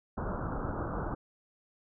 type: low-pass noise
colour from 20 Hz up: pink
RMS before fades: -35 dBFS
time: 0.17-1.15 s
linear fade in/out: 10 ms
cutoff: 1500 Hz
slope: 96 dB/octave
effects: none